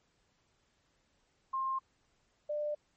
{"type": "tone pair in turn", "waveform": "sine", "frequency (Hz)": [1061, 595.5], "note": ["C6", "D5"], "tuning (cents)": [24, 24], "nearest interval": "minor seventh", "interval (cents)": 1000, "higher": "first", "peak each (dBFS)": [-31, -32], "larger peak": "first", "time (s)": [[1.53, 1.79], [2.49, 2.75]], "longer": "neither", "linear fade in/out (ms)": 10, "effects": ["pink hiss -74 dBFS RMS until 2.96 s", "MP3 32 kbps"]}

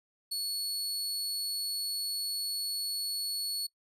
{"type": "tone", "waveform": "sawtooth", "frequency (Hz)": 4400, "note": "C#8", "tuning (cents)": -14, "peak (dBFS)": -29, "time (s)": [0.31, 3.67], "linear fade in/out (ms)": 10, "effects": ["noise-tail reverb RT60 0.1 s tail -21 dB re dry", "resampled to 32000 Hz"]}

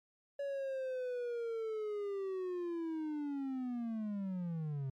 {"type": "linear sweep", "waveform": "triangle", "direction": "down", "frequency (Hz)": [566, 130.81], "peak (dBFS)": -34, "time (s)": [0.39, 4.9], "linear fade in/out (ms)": 5, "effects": ["MP3 64 kbps"]}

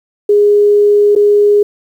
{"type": "tone with dropouts", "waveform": "sine", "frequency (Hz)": 412.5, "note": "G#4", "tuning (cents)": -12, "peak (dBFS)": -5, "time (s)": [0.29, 1.63], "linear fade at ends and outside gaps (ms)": 5, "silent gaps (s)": [1.152, 1.161], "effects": ["7-bit"]}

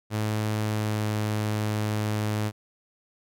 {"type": "tone with pitch glide", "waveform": "sawtooth", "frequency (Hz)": [107.5, 106.57], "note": ["A2", "G#2"], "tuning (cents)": [-40, 45], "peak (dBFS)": -21, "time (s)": [0.1, 2.52], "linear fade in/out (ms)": 50, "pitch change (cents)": -15, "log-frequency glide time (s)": [0.62, 1.07], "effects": []}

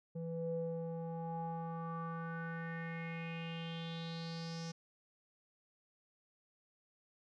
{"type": "tone with low-pass filter sweep", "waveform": "square", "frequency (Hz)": 165.6, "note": "E3", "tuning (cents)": 8, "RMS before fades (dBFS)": -42, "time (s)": [0.15, 4.72], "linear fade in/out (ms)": 10, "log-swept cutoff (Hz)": [400, 5700], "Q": 5.6, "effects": []}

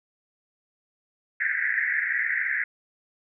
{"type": "band-pass noise", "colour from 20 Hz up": "pink", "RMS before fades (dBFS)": -26, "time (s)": [1.4, 2.64], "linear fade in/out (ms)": 5, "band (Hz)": [1600, 2100], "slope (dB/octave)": 96, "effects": []}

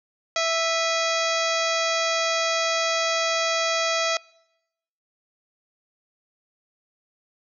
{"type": "harmonic tone with a mistuned harmonic", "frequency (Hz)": 659.3, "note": "E5", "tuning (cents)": 0, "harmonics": [1, 2, 3, 4, 5, 6, 7, 8, 9, 10], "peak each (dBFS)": [-25, -28, -30, -31, -32, -33, -33, -34, -35, -35], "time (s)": [0.36, 4.17], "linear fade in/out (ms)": 2, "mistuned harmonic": 4, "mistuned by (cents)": -110, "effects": ["noise-tail reverb RT60 0.9 s tail -26 dB re dry"]}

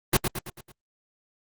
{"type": "noise with echo", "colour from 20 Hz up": "pink", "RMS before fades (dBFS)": -19, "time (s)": [0.13, 0.17], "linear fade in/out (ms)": 5, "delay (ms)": 110, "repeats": 5, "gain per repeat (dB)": -6, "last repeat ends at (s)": 0.72, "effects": ["Opus 32 kbps"]}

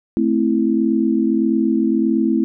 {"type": "chord", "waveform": "sine", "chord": "A minor", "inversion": "none", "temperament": "equal", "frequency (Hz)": [220, 261.6, 329.6], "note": ["A3", "C4", "E4"], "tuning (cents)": [0, 0, 0], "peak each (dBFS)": [-18, -19, -18], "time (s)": [0.17, 2.44], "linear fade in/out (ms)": 0, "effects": []}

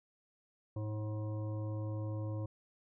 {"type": "harmonic tone with a mistuned harmonic", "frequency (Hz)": 106.6, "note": "G#2", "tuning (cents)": 46, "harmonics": [1, 3, 5, 7, 9, 10], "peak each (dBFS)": [-36, -45, -47, -61, -57, -58], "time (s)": [0.76, 2.46], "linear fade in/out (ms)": 5, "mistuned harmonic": 5, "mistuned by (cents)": 17, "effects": []}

